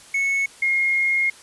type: tone pair in turn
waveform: triangle / sine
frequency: 2202 / 2144 Hz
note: C#7 / C7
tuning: -12 / +42 cents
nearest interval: unison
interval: 46 cents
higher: first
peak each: -17 dBFS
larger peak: neither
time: 0.14-0.46 / 0.62-1.3 s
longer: second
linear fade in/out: 5 ms
effects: white hiss -46 dBFS RMS until 1.42 s + resampled to 24000 Hz